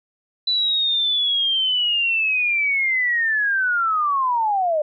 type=linear sweep; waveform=sine; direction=down; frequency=3992 to 587.3 Hz; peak=-17 dBFS; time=0.47-4.82 s; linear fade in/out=5 ms; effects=none